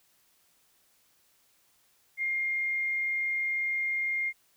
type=tone; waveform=sine; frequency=2121 Hz; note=C7; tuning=23 cents sharp; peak=-27 dBFS; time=2.17-4.33 s; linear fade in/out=50 ms; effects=white hiss -67 dBFS RMS until 4.56 s